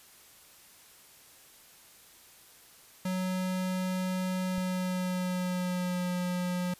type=tone with pitch glide; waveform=square; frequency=185 to 179.53 Hz; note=F#3 to F3; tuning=0 to +48 cents; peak=-30 dBFS; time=3.05-6.74 s; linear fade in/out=5 ms; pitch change=-52 cents; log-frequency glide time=4.45-6.11 s
type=click; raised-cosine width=5 ms; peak=-31 dBFS; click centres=4.581 s
effects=white hiss -56 dBFS RMS until 6.79 s + resampled to 32000 Hz